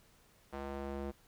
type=tone with band-pass filter sweep; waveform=square; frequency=69.4 Hz; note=C#2; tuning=3 cents sharp; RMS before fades=-41 dBFS; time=0.52-1.12 s; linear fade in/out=20 ms; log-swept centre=780 to 400 Hz; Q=0.82; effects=pink hiss -66 dBFS RMS until 1.27 s